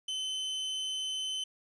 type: tone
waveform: 40% pulse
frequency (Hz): 3051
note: G7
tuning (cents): -48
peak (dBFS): -32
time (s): 0.08-1.44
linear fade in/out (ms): 5
effects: resampled to 22050 Hz + 11-bit